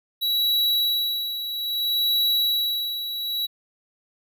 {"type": "tone with tremolo", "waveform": "square", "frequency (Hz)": 3907, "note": "B7", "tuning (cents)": -19, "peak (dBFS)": -19, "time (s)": [0.21, 3.47], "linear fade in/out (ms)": 20, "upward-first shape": "sine", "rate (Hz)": 0.61, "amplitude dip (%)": 65, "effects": []}